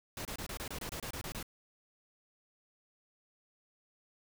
pink noise bursts, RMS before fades -41 dBFS, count 12, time 0.17-1.428 s, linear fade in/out 2 ms, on 81 ms, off 26 ms, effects none

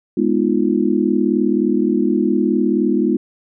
sine chord, F half-diminished seventh, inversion first, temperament equal with one note detuned, 207.7 / 246.9 / 311.1 / 350.4 Hz, Ab3 / Cb4 / Eb4 / F4, 0 / 0 / 0 / +6 cents, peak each -19 dBFS, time 0.17-3.17 s, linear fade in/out 5 ms, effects none

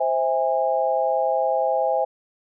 sine chord, C augmented, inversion none, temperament just, 523.3 / 654.1 / 817.6 Hz, C5 / E5 / G#5, 0 / -14 / -27 cents, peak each -23 dBFS, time 0-2.05 s, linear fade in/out 10 ms, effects none

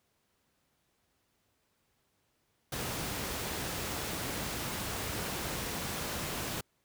pink noise, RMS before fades -36 dBFS, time 2.72-6.61 s, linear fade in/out 5 ms, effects pink hiss -75 dBFS RMS until 6.84 s + high-pass 60 Hz 12 dB/octave

